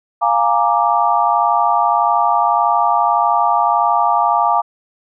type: chord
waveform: sine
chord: Bb dominant seventh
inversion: second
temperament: equal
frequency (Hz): 698.5 / 830.6 / 932.3 / 1174.7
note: F5 / Ab5 / Bb5 / D6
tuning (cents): 0 / 0 / 0 / 0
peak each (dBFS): -17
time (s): 0.21-4.62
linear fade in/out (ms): 20
effects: none